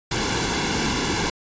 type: noise with comb filter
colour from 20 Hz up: pink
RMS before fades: -23 dBFS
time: 0.11-1.3 s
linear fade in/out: 5 ms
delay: 1.6 ms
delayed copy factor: -0.65
effects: resampled to 16000 Hz